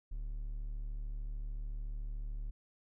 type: tone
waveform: triangle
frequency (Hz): 36.79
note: D1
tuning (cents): +4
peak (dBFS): -35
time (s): 0.11-2.51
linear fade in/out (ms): 10
effects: none